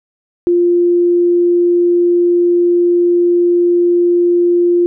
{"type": "tone", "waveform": "sine", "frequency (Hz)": 349.2, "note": "F4", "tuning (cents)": 0, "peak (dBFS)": -8, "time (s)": [0.47, 4.86], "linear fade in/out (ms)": 0, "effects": []}